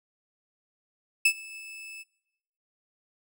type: tone with ADSR envelope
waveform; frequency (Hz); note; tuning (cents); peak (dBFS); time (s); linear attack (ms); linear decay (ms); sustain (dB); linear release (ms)
40% pulse; 2620; E7; -11; -15; 1.25-2.04; 6; 72; -24; 28
effects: noise-tail reverb RT60 0.9 s tail -21 dB re dry